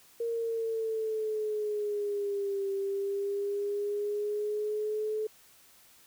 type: exponential two-way sweep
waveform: sine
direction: down then up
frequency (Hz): 466.2 to 392.1 to 432.8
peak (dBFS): -29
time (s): 0.2-5.27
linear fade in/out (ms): 5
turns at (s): 2.71
effects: white hiss -59 dBFS RMS until 6.06 s